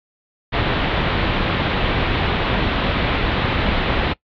pink low-pass noise, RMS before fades -19 dBFS, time 0.52-4.14 s, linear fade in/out 20 ms, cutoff 3800 Hz, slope 48 dB/octave, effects noise-tail reverb RT60 0.1 s tail -21 dB re dry + MP3 96 kbps

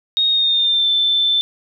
sine tone with pitch glide, 3729 to 3538 Hz, A#7 to A7, 0 to +9 cents, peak -13 dBFS, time 0.17-1.41 s, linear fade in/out 0 ms, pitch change -91 cents, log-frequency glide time 0.3-0.89 s, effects none

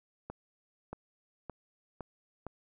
accelerating click train, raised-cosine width 1 ms, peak -26 dBFS, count 5, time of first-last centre 0.3-2.467 s, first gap 630 ms, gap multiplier 0.9, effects none

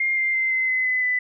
sine tone with pitch steps, 2119 / 2098 / 2078 / 2057 / 2037 / 2017 / 1997.8 Hz, C7 / C7 / C7 / C7 / C7 / B6 / B6, +21 / +4 / -12 / -30 / -47 / +36 / +19 cents, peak -19 dBFS, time 0-1.19 s, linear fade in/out 5 ms, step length 170 ms, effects none

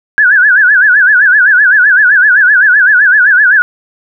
sine tone with vibrato, 1585 Hz, G6, 19 cents sharp, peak -3 dBFS, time 0.18-3.62 s, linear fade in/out 0 ms, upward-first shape sine, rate 7.8 Hz, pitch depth 160 cents each way, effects none

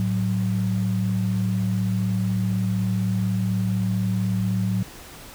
sine tone pair together, 110 / 185.9 Hz, A2 / F#3, 0 / +8 cents, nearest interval major sixth, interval 908 cents, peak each -23 / -23 dBFS, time 0-4.83 s, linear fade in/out 0 ms, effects pink hiss -42 dBFS RMS until 5.34 s

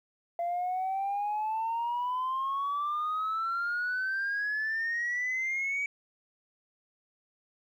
sine exponential sweep, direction up, 683 to 2282 Hz, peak -27 dBFS, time 0.39-5.86 s, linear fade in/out 2 ms, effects tanh soft clip ceiling -26 dBFS + 11-bit

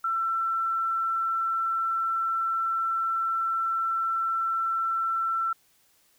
sine tone, 1342 Hz, E6, 31 cents sharp, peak -24 dBFS, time 0.04-5.53 s, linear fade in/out 5 ms, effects white hiss -64 dBFS RMS until 6.18 s

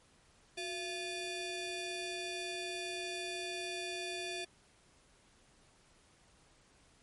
20% pulse ring-modulated tone, 1046.5 Hz, C6, in tune, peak -30 dBFS, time 0.57-4.45 s, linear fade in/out 10 ms, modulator 1410 Hz, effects pink hiss -66 dBFS RMS until 7.02 s + MP3 48 kbps

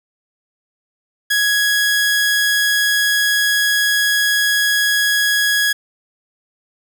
sawtooth tone, 1666 Hz, G#6, 5 cents sharp, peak -10 dBFS, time 1.3-5.73 s, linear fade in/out 10 ms, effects none

